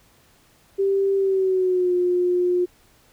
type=tone with pitch glide; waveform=sine; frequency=392 to 357.4 Hz; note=G4 to F4; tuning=0 to +40 cents; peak=-17 dBFS; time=0.78-2.66 s; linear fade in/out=20 ms; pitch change=-160 cents; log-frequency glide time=1.16-1.93 s; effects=pink hiss -57 dBFS RMS until 3.12 s